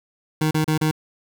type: tone bursts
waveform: 25% pulse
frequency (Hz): 155.56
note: D#3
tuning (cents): 0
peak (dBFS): -14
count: 4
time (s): 0.41-0.912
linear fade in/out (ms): 5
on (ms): 100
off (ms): 34
effects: 8-bit